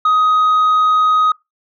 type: tone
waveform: sine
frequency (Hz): 1255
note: D#6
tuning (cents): +15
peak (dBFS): -7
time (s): 0.05-1.32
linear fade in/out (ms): 5
effects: noise-tail reverb RT60 0.2 s tail -25 dB re dry + tanh soft clip ceiling -9 dBFS